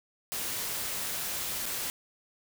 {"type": "noise with dropouts", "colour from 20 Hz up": "white", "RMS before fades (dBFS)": -34, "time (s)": [0.32, 1.9], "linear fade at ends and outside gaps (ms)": 0, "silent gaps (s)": [1.657, 1.662], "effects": []}